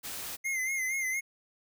white noise, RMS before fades -39 dBFS, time 0.03-0.37 s, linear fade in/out 20 ms
square tone with vibrato, 2093 Hz, C7, in tune, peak -30 dBFS, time 0.44-1.21 s, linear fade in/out 20 ms, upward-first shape sine, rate 4.3 Hz, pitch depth 61 cents each way
effects none

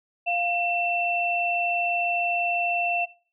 sine tone pair together, 700 / 2687 Hz, F5 / E7, +4 / +33 cents, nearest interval octave + major seventh, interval 2329 cents, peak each -25 dBFS, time 0.26-3.06 s, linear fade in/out 20 ms, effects noise-tail reverb RT60 0.4 s tail -18 dB re dry

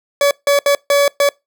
40% pulse tone bursts at uneven times, 568 Hz, C#5, 42 cents sharp, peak -9 dBFS, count 5, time 0.21-0.31 / 0.47-0.59 / 0.66-0.75 / 0.9-1.08 / 1.2-1.29 s, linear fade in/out 2 ms, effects noise-tail reverb RT60 0.2 s tail -24 dB re dry

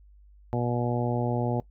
harmonic tone, 120.9 Hz, B2, 36 cents flat, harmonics 1 / 2 / 3 / 4 / 5 / 6 / 7, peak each -28 / -31 / -33 / -34 / -35 / -36 / -36 dBFS, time 0.53-1.6 s, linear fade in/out 0 ms, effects noise-tail reverb RT60 0.1 s tail -20 dB re dry + added 50 Hz sine -51 dBFS peak until 1.7 s

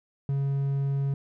triangle tone, 138.59 Hz, C#3, in tune, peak -22 dBFS, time 0.29-1.14 s, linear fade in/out 2 ms, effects none

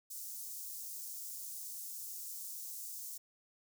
white high-pass noise, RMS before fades -45 dBFS, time 0.1-3.18 s, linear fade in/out 10 ms, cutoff 5800 Hz, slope 24 dB/octave, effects none

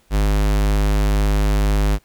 square tone, 51 Hz, G#1, 31 cents flat, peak -15 dBFS, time 0.1-1.99 s, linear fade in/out 50 ms, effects pink hiss -58 dBFS RMS until 2.04 s

